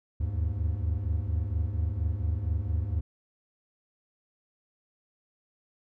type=tone cluster; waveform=triangle; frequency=75 / 79.3 / 101.3 Hz; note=D2 / D#2 / G#2; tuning=+37 / +33 / -43 cents; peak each=-29 dBFS; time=0.2-3.01 s; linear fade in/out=10 ms; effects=none